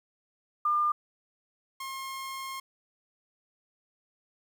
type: tone pair in turn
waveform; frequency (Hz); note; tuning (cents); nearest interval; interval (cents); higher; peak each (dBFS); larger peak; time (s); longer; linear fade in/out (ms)
sine / sawtooth; 1202 / 1070.9; D6 / C6; +40 / +40; major second; 200; first; -23 / -32; first; 0.65-0.92 / 1.8-2.6; second; 5
effects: 10-bit